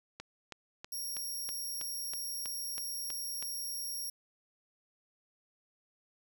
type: click train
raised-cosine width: 0.2 ms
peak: -25 dBFS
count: 11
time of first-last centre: 0.2-3.426 s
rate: 3.1 Hz
type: tone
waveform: 10% pulse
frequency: 5590 Hz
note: F8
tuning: 1 cent sharp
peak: -31 dBFS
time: 0.92-4.1 s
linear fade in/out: 5 ms
effects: none